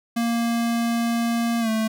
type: tone with pitch glide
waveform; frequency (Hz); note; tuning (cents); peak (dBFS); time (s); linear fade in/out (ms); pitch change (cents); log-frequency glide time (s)
square; 233.1 to 220.4; A#3 to A3; 0 to +3; -21; 0.16-1.88; 10; -97; 1.6-1.69
effects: none